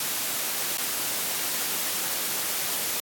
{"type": "noise with dropouts", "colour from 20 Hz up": "white", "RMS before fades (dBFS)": -28, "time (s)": [0, 3], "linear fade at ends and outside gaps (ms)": 2, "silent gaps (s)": [0.773, 0.781], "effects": ["high-pass 150 Hz 12 dB/octave", "AAC 64 kbps"]}